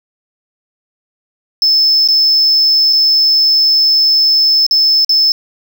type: tone with dropouts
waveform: triangle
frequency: 5250 Hz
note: E8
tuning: 8 cents flat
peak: -6 dBFS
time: 1.62-5.32 s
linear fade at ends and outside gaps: 1 ms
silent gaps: 2.076-2.086 / 2.927-2.931 / 4.665-4.71 / 5.047-5.093 s
effects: none